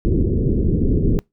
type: low-pass noise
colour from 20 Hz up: pink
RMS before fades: -17 dBFS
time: 0.05-1.19 s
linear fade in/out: 0 ms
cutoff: 430 Hz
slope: 48 dB/octave
effects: noise-tail reverb RT60 0.2 s tail -26 dB re dry